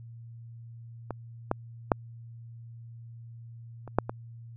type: clicks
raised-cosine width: 1 ms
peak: -19 / -11 / -6 / -28 / -7 / -18 dBFS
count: 6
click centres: 1.107 / 1.514 / 1.918 / 3.877 / 3.986 / 4.095 s
effects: added 116 Hz sine -43 dBFS peak until 4.56 s